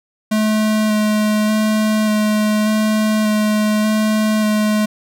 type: tone with vibrato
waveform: square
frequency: 214.1 Hz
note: A3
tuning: 47 cents flat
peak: -14 dBFS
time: 0.31-4.86 s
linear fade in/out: 10 ms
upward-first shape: square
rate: 0.85 Hz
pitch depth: 11 cents each way
effects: none